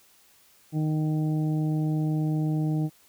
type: harmonic tone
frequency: 154.7 Hz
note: D#3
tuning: 10 cents flat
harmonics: 1 / 2 / 3 / 4 / 5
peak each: -24 / -29 / -43 / -44 / -43 dBFS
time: 0.72-2.9 s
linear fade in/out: 50 ms
effects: white hiss -59 dBFS RMS until 3.08 s